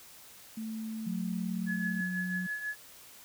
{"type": "tone with pitch glide", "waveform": "sine", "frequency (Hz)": [221.1, 219.4], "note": ["A3", "A3"], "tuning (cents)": [9, -5], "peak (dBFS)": -35, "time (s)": [0.57, 2.01], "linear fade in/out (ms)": 5, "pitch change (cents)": -14, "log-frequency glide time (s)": [1.58, 1.79]}
{"type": "tone", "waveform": "sine", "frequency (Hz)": 182.5, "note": "F#3", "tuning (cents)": -24, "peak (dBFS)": -33, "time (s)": [1.06, 2.47], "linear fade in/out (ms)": 10}
{"type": "tone with tremolo", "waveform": "sine", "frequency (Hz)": 1700, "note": "G#6", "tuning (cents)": 40, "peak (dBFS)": -31, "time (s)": [1.66, 2.76], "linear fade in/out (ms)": 50, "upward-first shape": "triangle", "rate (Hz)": 6.1, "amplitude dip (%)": 65}
{"effects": ["white hiss -53 dBFS RMS until 3.24 s"]}